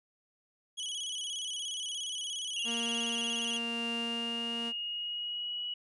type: tone with vibrato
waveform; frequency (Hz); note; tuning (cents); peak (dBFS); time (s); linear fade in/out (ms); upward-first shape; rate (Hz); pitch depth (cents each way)
sawtooth; 3136; G7; 0; -32; 0.77-3.59; 20; square; 17; 81
type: tone with pitch glide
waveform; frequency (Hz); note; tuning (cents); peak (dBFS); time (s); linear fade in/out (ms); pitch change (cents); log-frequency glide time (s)
sine; 2794 to 2924; F7 to F#7; 0 to -21; -34; 2.56-5.74; 5; +79; 3.91-5.59
type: tone with tremolo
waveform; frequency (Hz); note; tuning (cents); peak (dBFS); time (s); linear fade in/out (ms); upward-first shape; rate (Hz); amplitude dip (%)
sawtooth; 233.1; A#3; 0; -32; 2.64-4.73; 50; sine; 0.97; 25
effects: resampled to 24000 Hz